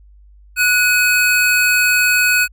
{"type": "tone pair together", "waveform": "square", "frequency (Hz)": [1470.9, 2532], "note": ["F#6", "D#7"], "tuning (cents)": [-11, 30], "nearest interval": "major sixth", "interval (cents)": 941, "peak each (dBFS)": -15, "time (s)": [0.56, 2.48], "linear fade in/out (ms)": 50, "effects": ["added 50 Hz sine -42 dBFS peak until 2.52 s"]}